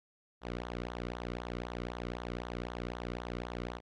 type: tone with flanger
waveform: sawtooth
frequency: 60 Hz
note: B1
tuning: 49 cents flat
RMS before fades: -40 dBFS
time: 0.41-3.81 s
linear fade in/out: 50 ms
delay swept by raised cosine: 0.39 to 1.21 ms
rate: 3.9 Hz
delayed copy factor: -0.75
effects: low-pass 4000 Hz 12 dB/octave